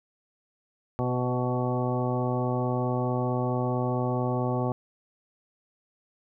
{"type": "harmonic tone with a mistuned harmonic", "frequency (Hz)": 124.5, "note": "B2", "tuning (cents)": 14, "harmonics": [1, 2, 3, 4, 5, 6, 7, 9], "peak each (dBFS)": [-28, -31, -33, -34, -35, -36, -36, -38], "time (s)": [0.99, 4.72], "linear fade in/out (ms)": 0, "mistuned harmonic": 4, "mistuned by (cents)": 16, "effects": []}